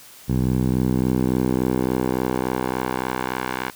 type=tone with band-pass filter sweep; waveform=10% pulse; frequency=63.5 Hz; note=B1; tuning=49 cents sharp; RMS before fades=-22 dBFS; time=0.28-3.71 s; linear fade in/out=20 ms; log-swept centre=130 to 1500 Hz; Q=0.84; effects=white hiss -45 dBFS RMS until 3.75 s